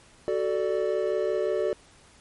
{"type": "chord", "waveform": "triangle", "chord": "D major", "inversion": "first", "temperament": "equal with one note detuned", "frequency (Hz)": [374.5, 440, 587.3], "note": ["F#4", "A4", "D5"], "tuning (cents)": [21, 0, 0], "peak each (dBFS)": -26, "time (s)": [0.28, 1.73], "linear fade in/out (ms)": 0, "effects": ["pink hiss -55 dBFS RMS until 2.2 s", "MP3 48 kbps"]}